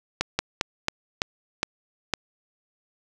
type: slowing click train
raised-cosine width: 0.2 ms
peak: -5 dBFS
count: 7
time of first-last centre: 0.21-2.137 s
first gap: 180 ms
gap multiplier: 1.23
effects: none